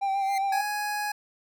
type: tone with vibrato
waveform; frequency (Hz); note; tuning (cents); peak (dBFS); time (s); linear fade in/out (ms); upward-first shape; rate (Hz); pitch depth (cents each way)
triangle; 784; G5; 0; -22; 0.01-0.62; 20; sine; 7.3; 26
type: tone with exponential growth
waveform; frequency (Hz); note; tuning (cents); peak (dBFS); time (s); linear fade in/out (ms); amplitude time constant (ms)
sawtooth; 2093; C7; 0; -27; 0.08-0.38; 2; 65
type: tone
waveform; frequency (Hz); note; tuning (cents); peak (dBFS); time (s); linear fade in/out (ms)
25% pulse; 833; G#5; +5; -24; 0.52-1.12; 5
effects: none